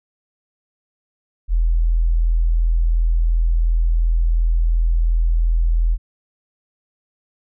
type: tone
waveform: sine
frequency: 41.41 Hz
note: E1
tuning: 9 cents sharp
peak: -13 dBFS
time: 1.48-5.98 s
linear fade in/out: 50 ms
effects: none